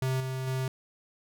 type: tone with level steps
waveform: square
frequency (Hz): 130.81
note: C3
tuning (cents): 0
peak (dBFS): -27 / -32 / -29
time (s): 0.02-0.68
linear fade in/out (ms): 2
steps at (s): 0.2 / 0.47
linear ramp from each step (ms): 5
effects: none